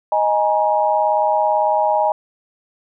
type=chord; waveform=sine; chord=D# suspended fourth; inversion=none; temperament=equal with one note detuned; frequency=622.3 / 830.6 / 948.6 Hz; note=D#5 / G#5 / A#5; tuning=0 / 0 / +30 cents; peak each=-18 / -17 / -20 dBFS; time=0.12-2.12 s; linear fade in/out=2 ms; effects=none